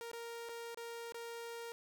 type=tone with dropouts; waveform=sawtooth; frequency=466.2 Hz; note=A#4; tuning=in tune; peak=-40 dBFS; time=0.01-1.72 s; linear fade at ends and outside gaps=0 ms; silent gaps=0.115-0.132 / 0.489-0.493 / 0.745-0.773 / 1.122-1.144 s; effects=none

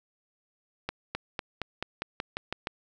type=accelerating click train; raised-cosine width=0.3 ms; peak=-15 dBFS; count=10; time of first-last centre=0.89-2.671 s; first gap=260 ms; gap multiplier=0.93; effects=none

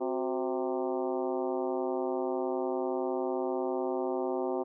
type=harmonic tone with a mistuned harmonic; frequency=130.81 Hz; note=C3; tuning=in tune; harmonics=2 / 3 / 4 / 5 / 6 / 7 / 8 / 9; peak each=-37 / -32 / -36 / -38 / -39 / -42 / -47 / -49 dBFS; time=0-4.64 s; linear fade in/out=20 ms; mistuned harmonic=3; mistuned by=-92 cents; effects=none

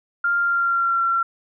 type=tone with pitch glide; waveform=sine; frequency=1396.9 to 1361.8 Hz; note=F6 to F6; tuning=0 to -44 cents; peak=-17 dBFS; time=0.24-1.23 s; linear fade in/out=5 ms; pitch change=-44 cents; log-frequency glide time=0.39-1.04 s; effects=none

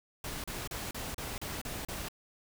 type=noise bursts; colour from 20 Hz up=pink; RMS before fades=-39 dBFS; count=8; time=0.24-2.085 s; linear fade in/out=2 ms; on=200 ms; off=35 ms; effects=none

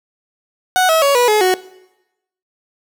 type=tone with pitch steps; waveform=30% pulse; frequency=740 / 644.2 / 560.8 / 488.2 / 425 / 370 Hz; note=F#5 / E5 / C#5 / B4 / G#4 / F#4; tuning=0 / -40 / +20 / -20 / +40 / 0 cents; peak=-8 dBFS; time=0.76-1.54 s; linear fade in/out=0 ms; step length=130 ms; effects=noise-tail reverb RT60 0.9 s tail -19 dB re dry

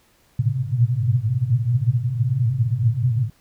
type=band-pass noise; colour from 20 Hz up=pink; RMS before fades=-20 dBFS; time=0.39-3.3 s; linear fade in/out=5 ms; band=110 to 130 Hz; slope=96 dB/octave; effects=pink hiss -59 dBFS RMS until 3.4 s

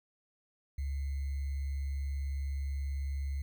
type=tone with sample-and-hold; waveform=sine; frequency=69.3 Hz; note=C#2; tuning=in tune; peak=-32 dBFS; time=0.78-3.42 s; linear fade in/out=5 ms; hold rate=2100 Hz; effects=none

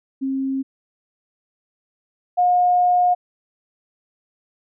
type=tone pair in turn; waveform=sine; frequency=268 / 717.1 Hz; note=C4 / F5; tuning=+42 / +46 cents; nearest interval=octave + perfect fourth; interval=1704 cents; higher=second; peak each=-20 / -13 dBFS; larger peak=second; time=0.21-0.63 / 2.37-3.15 s; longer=second; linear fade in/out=20 ms; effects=none

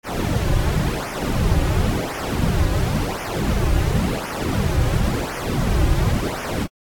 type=noise with flanger; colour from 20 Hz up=brown; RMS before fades=-20 dBFS; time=0.03-6.68 s; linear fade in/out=50 ms; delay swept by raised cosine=0.24 to 4.54 ms; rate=0.94 Hz; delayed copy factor=-0.95; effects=AAC 64 kbps

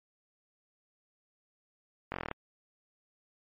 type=slowing click train; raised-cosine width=0.5 ms; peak=-19 dBFS; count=9; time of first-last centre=2.12-2.313 s; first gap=21 ms; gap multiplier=1.04; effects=MP3 32 kbps

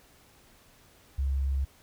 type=tone; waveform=sine; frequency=68 Hz; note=C#2; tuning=33 cents flat; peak=-25 dBFS; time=1.18-1.65 s; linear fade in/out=10 ms; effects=pink hiss -59 dBFS RMS until 1.82 s

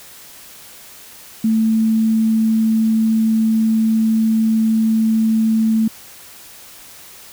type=tone; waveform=sine; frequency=221.7 Hz; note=A3; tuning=13 cents sharp; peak=-12 dBFS; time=1.44-5.88 s; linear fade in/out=5 ms; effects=white hiss -40 dBFS RMS until 7.32 s

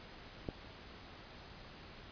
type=click; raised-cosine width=2 ms; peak=-24 dBFS; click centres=0.488 s; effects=pink hiss -53 dBFS RMS until 2.11 s + resampled to 11025 Hz

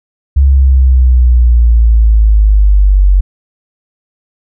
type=exponential sweep; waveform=sine; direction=down; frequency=69.3 to 46.66 Hz; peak=-3 dBFS; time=0.36-3.21 s; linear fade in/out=10 ms; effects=none

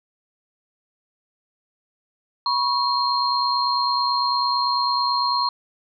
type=tone cluster; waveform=sine; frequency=974 / 1103 / 4212 Hz; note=B5 / C#6 / C8; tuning=-24 / -9 / +11 cents; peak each=-23 dBFS; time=2.46-5.49 s; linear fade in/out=2 ms; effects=none

